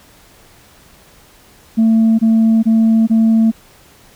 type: tone bursts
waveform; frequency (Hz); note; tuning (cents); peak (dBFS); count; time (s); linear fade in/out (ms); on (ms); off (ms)
sine; 223.9; A3; +30; -6; 4; 1.77-3.516; 20; 420; 22
effects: tanh soft clip ceiling -6 dBFS + pink hiss -46 dBFS RMS until 4.15 s